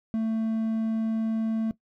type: tone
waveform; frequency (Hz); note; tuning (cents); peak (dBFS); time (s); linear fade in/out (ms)
triangle; 222.6; A3; +20; -22; 0.14-1.71; 0
effects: noise-tail reverb RT60 0.1 s tail -17 dB re dry